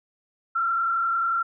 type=tone with frequency modulation; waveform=sine; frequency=1358 Hz; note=F6; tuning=49 cents flat; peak=-21 dBFS; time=0.55-1.43 s; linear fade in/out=10 ms; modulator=31.3 Hz; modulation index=1.1; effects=none